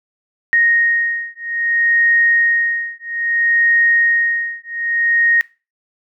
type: beating tone pair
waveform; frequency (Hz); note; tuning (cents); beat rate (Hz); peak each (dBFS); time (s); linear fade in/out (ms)
sine; 1864.7 / 1865.31; A#6 / A#6; 0 / +1; 0.61; -16; 0.53-5.41; 0
effects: noise-tail reverb RT60 0.3 s tail -20 dB re dry

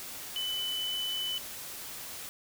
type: tone in noise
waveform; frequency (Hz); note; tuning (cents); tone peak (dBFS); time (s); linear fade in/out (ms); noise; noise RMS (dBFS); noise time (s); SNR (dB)
sine; 3000; F#7; +23; -31; 0.36-1.38; 0; white; -42; 0-2.29; +8
effects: none

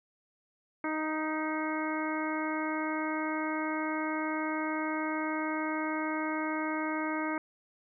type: harmonic tone with a mistuned harmonic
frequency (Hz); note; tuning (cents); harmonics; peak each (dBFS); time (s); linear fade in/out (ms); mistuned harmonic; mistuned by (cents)
311.1; D#4; 0; 1 / 2 / 3 / 4 / 5 / 6 / 7; -33 / -39 / -38 / -39 / -40 / -45 / -40; 0.84-7.38; 2; 6; +36
effects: none

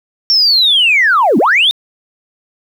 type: linear two-way sweep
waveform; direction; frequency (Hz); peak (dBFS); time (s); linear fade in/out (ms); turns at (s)
sine; down then up; 5510 to 188.2 to 3740; -6; 0.3-1.71; 0; 1.38
effects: tanh soft clip ceiling -2 dBFS + 7-bit

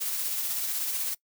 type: noise with tremolo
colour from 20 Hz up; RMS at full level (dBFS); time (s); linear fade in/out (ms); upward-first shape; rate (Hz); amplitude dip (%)
blue; -29; 0-1.15; 20; sine; 16; 30
effects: noise-tail reverb RT60 0.1 s tail -22 dB re dry

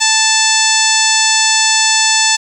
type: harmonic tone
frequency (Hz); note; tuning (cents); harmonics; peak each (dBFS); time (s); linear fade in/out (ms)
880; A5; 0; 1 / 2 / 3 / 4 / 5 / 6 / 7 / 8 / 9; -18 / -18 / -18 / -18 / -18 / -18 / -18 / -18 / -18; 0-2.37; 20
effects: 7-bit

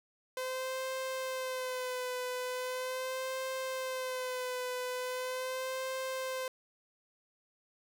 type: tone with vibrato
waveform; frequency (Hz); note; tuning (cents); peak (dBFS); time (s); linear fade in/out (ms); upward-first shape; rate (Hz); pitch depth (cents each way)
sawtooth; 512; C5; -38; -31; 0.37-6.48; 2; sine; 0.4; 38
effects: none

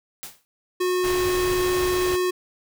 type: noise with exponential decay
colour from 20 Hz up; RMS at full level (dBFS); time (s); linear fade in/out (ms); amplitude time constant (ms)
white; -32; 0.23-0.45; 0; 46
type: tone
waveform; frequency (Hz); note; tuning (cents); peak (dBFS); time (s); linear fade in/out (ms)
square; 363.6; F#4; -30; -21; 0.8-2.31; 10
type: band-stop noise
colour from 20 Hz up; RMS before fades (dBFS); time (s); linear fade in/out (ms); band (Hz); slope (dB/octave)
pink; -31; 1.03-2.17; 20; 170 to 250; 96
effects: none

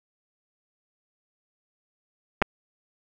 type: clicks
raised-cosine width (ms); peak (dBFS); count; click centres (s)
0.5; -6; 2; 2.418 / 2.423
effects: none

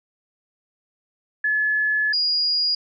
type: tone pair in turn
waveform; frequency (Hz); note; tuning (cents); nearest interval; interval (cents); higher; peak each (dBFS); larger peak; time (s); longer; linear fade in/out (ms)
sine; 1714 / 4869; A6 / D#8; -46 / -38; octave + tritone; 1808; second; -18; neither; 1.44-2.13 / 2.13-2.75; first; 5
effects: none

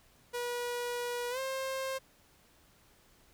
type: tone with pitch glide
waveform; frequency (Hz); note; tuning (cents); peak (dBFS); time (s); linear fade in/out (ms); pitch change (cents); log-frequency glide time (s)
sawtooth; 484 to 530.9; B4 to C5; -35 to +25; -30; 0.33-1.99; 20; +160; 1.3-1.39
effects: pink hiss -64 dBFS RMS until 3.33 s

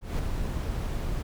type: noise with ADSR envelope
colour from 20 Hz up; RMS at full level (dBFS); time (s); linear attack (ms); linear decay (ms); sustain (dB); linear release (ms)
brown; -26; 0.01-1.23; 180; 4; -4; 19
effects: none

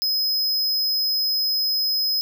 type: tone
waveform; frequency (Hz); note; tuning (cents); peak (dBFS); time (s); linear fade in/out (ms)
square; 5080; D#8; +35; -20; 0.02-2.21; 0
effects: none

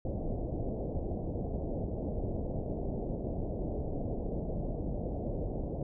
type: low-pass noise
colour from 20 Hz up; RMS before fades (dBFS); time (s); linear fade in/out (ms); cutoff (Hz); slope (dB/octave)
pink; -35; 0.05-5.83; 2; 690; 48
effects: none

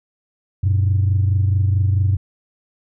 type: tone pair together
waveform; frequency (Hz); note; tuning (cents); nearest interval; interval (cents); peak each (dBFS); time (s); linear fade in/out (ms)
sine; 94.93 / 119.5; F#2 / A#2; +45 / +43; major third; 398; -13 / -20; 0.63-2.17; 10
effects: tanh soft clip ceiling -9 dBFS

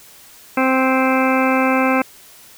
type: harmonic tone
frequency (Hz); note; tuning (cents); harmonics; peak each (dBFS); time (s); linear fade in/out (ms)
261.6; C4; 0; 1 / 2 / 3 / 4 / 5 / 6 / 8 / 9 / 10; -17 / -20 / -22 / -23 / -24 / -25 / -26 / -27 / -27; 0.57-2.02; 5
effects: white hiss -44 dBFS RMS until 2.57 s

